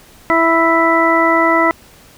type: harmonic tone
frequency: 330.1 Hz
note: E4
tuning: 2 cents sharp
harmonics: 1 / 2 / 3 / 4 / 6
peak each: -16 / -16 / -16 / -16 / -16 dBFS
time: 0.3-1.71 s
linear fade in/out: 0 ms
effects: pink hiss -44 dBFS RMS until 2.17 s